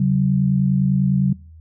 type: tone pair together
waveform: sine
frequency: 138.59 / 188.56 Hz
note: C#3 / F#3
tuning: 0 / +33 cents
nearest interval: perfect fourth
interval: 533 cents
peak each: -17 dBFS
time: 0-1.33 s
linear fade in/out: 5 ms
effects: noise-tail reverb RT60 0.4 s tail -24 dB re dry + added 80 Hz sine -40 dBFS peak until 1.6 s